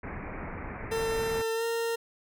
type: low-pass noise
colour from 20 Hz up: pink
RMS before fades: -38 dBFS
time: 0.03-1.42 s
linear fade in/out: 5 ms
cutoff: 2400 Hz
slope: 96 dB/octave
type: tone with pitch glide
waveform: 40% pulse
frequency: 450.6 to 460.9 Hz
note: A4 to A#4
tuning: +41 to -20 cents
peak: -27 dBFS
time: 0.91-1.96 s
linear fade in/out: 10 ms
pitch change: +39 cents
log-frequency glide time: 1.55-1.64 s
effects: none